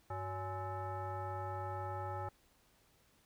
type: tone with frequency modulation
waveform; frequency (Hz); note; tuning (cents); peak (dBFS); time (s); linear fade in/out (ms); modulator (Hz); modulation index
sine; 370; F#4; 0; -38; 0.1-2.29; 5; 468; 1.9
effects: pink hiss -70 dBFS RMS until 3.25 s